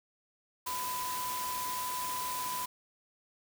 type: tone in noise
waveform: sine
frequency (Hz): 1000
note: B5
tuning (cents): +21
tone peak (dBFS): -35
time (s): 0.66-2.66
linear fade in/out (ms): 10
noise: white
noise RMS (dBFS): -39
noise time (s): 0.66-2.66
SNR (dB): +1
effects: none